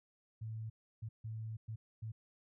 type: tone bursts at uneven times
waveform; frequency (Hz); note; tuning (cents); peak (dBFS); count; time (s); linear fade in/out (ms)
sine; 110.7; A2; +11; -40; 5; 0.41-0.7 / 1.02-1.09 / 1.24-1.57 / 1.68-1.76 / 2.02-2.12; 10
effects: none